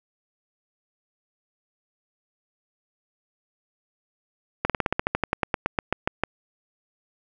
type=slowing click train; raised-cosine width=0.5 ms; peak=-6 dBFS; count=18; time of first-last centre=4.65-6.236 s; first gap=47 ms; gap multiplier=1.08; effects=none